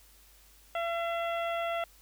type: harmonic tone with a mistuned harmonic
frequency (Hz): 677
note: E5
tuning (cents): +46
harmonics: 1 / 2 / 3 / 4 / 5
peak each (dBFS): -31 / -37 / -41 / -43 / -45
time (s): 0.75-1.84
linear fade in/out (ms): 2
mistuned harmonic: 5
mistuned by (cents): -25
effects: added 50 Hz sine -60 dBFS peak until 2.01 s + white hiss -60 dBFS RMS until 2.01 s